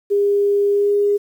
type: tone with pitch glide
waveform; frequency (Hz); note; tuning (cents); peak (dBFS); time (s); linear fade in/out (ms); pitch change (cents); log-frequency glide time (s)
sine; 405 to 408.3; G#4 to G#4; -43 to -29; -13; 0.1-1.18; 20; +14; 0.72-0.91
effects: 8-bit